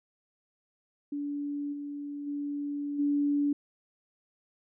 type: tone with level steps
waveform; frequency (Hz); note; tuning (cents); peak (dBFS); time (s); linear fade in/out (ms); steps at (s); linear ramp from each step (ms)
sine; 288.1; D4; -33; -31 / -35 / -31 / -24; 1.12-3.53; 5; 1.72 / 2.26 / 2.98; 20
effects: none